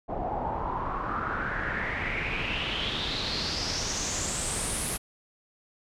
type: noise with low-pass filter sweep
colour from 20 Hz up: pink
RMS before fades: -31 dBFS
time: 0.08-4.98 s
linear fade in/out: 20 ms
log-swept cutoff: 690 to 11000 Hz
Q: 5.7
effects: none